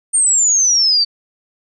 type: exponential sweep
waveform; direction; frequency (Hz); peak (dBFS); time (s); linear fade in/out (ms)
sine; down; 8870 to 4557; -10; 0.13-1.05; 20
effects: none